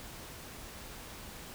silence, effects pink hiss -47 dBFS RMS until 1.54 s

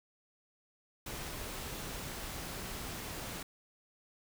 pink noise, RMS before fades -42 dBFS, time 1.06-3.43 s, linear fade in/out 5 ms, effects none

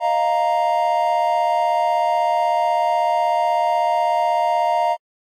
triangle chord, Eb suspended second, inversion none, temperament equal, 622.3 / 698.5 / 932.3 Hz, Eb5 / F5 / Bb5, 0 / 0 / 0 cents, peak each -21 / -17 / -18 dBFS, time 0-4.97 s, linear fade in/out 50 ms, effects AAC 64 kbps

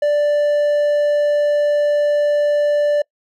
triangle tone, 587.3 Hz, D5, in tune, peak -11 dBFS, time 0.02-3.02 s, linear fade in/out 5 ms, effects noise-tail reverb RT60 0.1 s tail -26 dB re dry

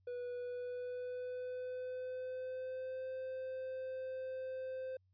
triangle tone with pitch glide, 490.2 to 519.3 Hz, B4 to C5, -13 to -13 cents, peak -38 dBFS, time 0.07-4.97 s, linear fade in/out 5 ms, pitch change +100 cents, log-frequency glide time 0.34-3.08 s, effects added 93 Hz sine -70 dBFS peak until 5.13 s + resampled to 11025 Hz

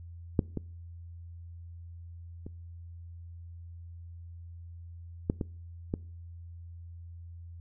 clicks, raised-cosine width 3 ms, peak -10 / -19 / -28 / -13 / -18 / -16 dBFS, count 6, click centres 0.392 / 0.573 / 2.465 / 5.299 / 5.412 / 5.939 s, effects noise-tail reverb RT60 0.5 s tail -24 dB re dry + added 85 Hz sine -43 dBFS peak until 7.6 s

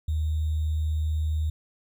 sine tone with sample-and-hold, 77.8 Hz, D#2, in tune, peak -23 dBFS, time 0.08-1.5 s, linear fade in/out 5 ms, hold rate 3675 Hz, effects none

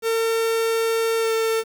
45% pulse tone with pitch glide, 453.3 to 448.6 Hz, A#4 to A4, -48 to +34 cents, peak -19 dBFS, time 0.02-1.64 s, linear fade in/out 50 ms, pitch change -18 cents, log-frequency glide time 1.19-1.28 s, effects 8-bit

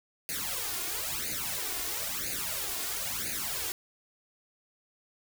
white noise with flanger, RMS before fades -34 dBFS, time 0.29-3.72 s, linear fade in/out 0 ms, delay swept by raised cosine 0.45 to 2.85 ms, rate 1 Hz, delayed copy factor +0.9, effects none

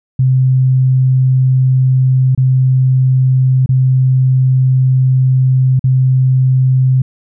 sine tone with dropouts, 130 Hz, C3, 11 cents flat, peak -7 dBFS, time 0.19-7.02 s, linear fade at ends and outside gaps 5 ms, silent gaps 2.35-2.376 / 3.661-3.69 / 5.794-5.84 s, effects none

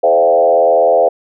sine tone with frequency modulation, 595 Hz, D5, 22 cents sharp, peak -7 dBFS, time 0.03-1.09 s, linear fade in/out 10 ms, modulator 81.5 Hz, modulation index 1.7, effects none

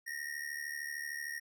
square ring-modulated tone, 1864.7 Hz, A#6, in tune, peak -36 dBFS, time 0.06-1.4 s, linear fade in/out 20 ms, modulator 36.6 Hz, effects none

